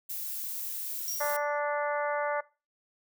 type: noise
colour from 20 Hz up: violet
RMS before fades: -36 dBFS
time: 0.09-1.37 s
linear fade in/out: 10 ms
type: tone with exponential decay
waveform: square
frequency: 5680 Hz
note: F8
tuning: 28 cents sharp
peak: -33 dBFS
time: 1.08-1.59 s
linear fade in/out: 0 ms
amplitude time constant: 110 ms
type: harmonic tone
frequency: 292.6 Hz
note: D4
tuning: 6 cents flat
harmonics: 2 / 3 / 4 / 5 / 6 / 7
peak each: -30 / -34 / -36 / -38 / -40 / -41 dBFS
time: 1.2-2.41 s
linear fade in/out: 10 ms
effects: noise-tail reverb RT60 0.3 s tail -20 dB re dry